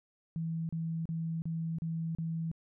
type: tone bursts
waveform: sine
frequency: 163.6 Hz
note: E3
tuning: 13 cents flat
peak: -32 dBFS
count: 6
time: 0.36-2.515 s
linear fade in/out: 0 ms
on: 330 ms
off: 35 ms
effects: none